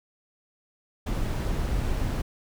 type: noise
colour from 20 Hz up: brown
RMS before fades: -27 dBFS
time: 1.06-2.22 s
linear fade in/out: 10 ms
effects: none